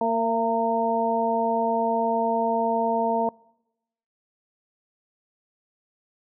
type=harmonic tone with a mistuned harmonic; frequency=229.4 Hz; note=A#3; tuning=28 cents flat; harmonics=1 / 2 / 3 / 4; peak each=-28 / -27 / -25 / -25 dBFS; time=0.01-3.29 s; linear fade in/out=2 ms; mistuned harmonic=3; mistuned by=-23 cents; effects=noise-tail reverb RT60 0.9 s tail -25 dB re dry